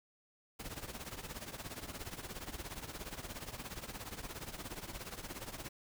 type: noise with tremolo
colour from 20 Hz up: pink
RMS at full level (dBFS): -42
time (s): 0.59-5.69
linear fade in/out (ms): 10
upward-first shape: triangle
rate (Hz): 17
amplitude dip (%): 85
effects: none